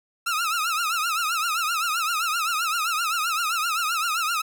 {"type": "tone with vibrato", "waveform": "sawtooth", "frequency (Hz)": 1318.5, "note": "E6", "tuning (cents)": 0, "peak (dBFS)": -19, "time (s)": [0.26, 4.42], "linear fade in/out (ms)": 10, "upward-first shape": "triangle", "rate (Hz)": 7.7, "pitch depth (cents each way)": 150, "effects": []}